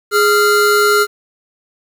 square tone pair together, 415.3 / 1385.2 Hz, G#4 / F6, 0 / -15 cents, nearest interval octave + major sixth, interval 2085 cents, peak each -13 dBFS, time 0.11-1.07 s, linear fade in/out 50 ms, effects 7-bit

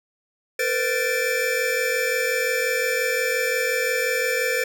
square tone cluster, 463.3 / 509 / 1762 / 2340 Hz, A#4 / C5 / A6 / D7, -11 / -48 / +2 / -7 cents, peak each -28 / -26 / -27 / -28 dBFS, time 0.59-4.64 s, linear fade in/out 5 ms, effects none

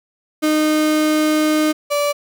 35% pulse tone pair in turn, 307.5 / 580.5 Hz, D#4 / D5, -20 / -20 cents, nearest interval major seventh, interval 1100 cents, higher second, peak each -12 / -14 dBFS, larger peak first, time 0.42-1.73 / 1.9-2.13 s, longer first, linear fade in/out 20 ms, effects none

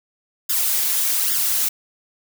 blue noise with flanger, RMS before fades -20 dBFS, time 0.49-1.69 s, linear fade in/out 10 ms, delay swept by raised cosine 0.58 to 5.58 ms, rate 1.2 Hz, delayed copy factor +0.85, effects none

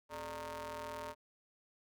sawtooth ring-modulated tone, 164.1 Hz, E3, 8 cents flat, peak -35 dBFS, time 0.09-1.15 s, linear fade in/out 50 ms, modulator 759 Hz, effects none

